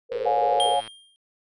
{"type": "band-pass noise", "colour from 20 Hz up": "white", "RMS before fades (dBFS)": -29, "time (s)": [0.09, 0.77], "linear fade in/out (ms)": 50, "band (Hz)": [440, 510], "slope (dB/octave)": 96}
{"type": "click train", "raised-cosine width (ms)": 0.3, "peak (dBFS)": -25, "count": 85, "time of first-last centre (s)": [0.12, 0.877], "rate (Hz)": 111}
{"type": "chord", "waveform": "sine", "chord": "Db major", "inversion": "none", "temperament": "equal with one note detuned", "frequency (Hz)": [554.4, 716, 830.6], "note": ["Db5", "F5", "Ab5"], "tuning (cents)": [0, 43, 0], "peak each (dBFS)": [-26, -22, -24], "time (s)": [0.25, 0.81], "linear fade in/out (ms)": 20}
{"type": "tone with exponential decay", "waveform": "square", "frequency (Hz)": 3203, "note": "G7", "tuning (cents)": 37, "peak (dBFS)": -21, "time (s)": [0.6, 1.16], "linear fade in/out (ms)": 0, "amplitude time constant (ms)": 120}
{"effects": ["resampled to 24000 Hz"]}